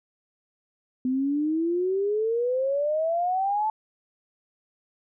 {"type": "exponential sweep", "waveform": "sine", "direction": "up", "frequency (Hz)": [251.6, 880], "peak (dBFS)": -22, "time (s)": [1.05, 3.7], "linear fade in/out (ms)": 2, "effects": []}